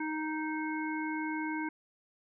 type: harmonic tone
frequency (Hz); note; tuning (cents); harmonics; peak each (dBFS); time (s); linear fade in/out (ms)
311.1; D#4; 0; 1 / 3 / 5 / 7; -34 / -39 / -41 / -42; 0-1.69; 5
effects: none